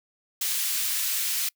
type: high-pass noise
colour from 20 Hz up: white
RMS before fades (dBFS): -27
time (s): 0.41-1.49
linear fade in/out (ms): 5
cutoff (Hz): 2100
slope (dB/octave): 12
effects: noise-tail reverb RT60 0.1 s tail -26 dB re dry